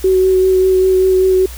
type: tone with vibrato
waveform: sine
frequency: 375 Hz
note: F#4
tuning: 23 cents sharp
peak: -8 dBFS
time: 0.04-1.46 s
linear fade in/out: 5 ms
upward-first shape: sine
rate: 5.1 Hz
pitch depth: 14 cents each way
effects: added 60 Hz sine -28 dBFS peak until 1.57 s + white hiss -35 dBFS RMS until 1.57 s